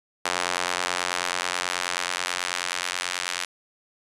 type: tone with high-pass filter sweep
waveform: sawtooth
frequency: 89.3 Hz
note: F2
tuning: 39 cents sharp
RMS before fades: -28 dBFS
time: 0.25-3.45 s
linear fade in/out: 5 ms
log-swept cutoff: 880 to 1800 Hz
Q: 0.72
effects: resampled to 22050 Hz